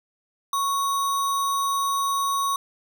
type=tone with sample-and-hold; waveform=sine; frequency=1108.7 Hz; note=C#6; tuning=in tune; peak=-21 dBFS; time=0.53-2.56 s; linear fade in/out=2 ms; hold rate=4900 Hz; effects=none